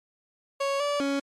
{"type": "tone with pitch steps", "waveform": "30% pulse", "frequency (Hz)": [554, 578, 278.5], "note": ["C#5", "D5", "C#4"], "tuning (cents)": [-1, -28, 8], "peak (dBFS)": -22, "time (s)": [0.6, 1.2], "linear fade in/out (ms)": 10, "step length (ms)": 200, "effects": ["low-pass 7000 Hz 12 dB/octave", "MP3 96 kbps"]}